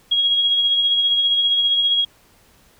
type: tone with tremolo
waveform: sine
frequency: 3298 Hz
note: G#7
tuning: 13 cents flat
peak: -13 dBFS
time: 0.11-2.05 s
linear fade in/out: 10 ms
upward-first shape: sine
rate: 15 Hz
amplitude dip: 35%
effects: pink hiss -54 dBFS RMS until 2.79 s